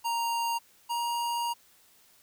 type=tone pair in turn; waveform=square; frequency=932.3 / 943.7 Hz; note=A#5 / A#5; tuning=0 / +21 cents; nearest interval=unison; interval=21 cents; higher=second; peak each=-28 / -29 dBFS; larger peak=first; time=0.04-0.59 / 0.89-1.54 s; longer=second; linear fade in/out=20 ms; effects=white hiss -61 dBFS RMS until 2.22 s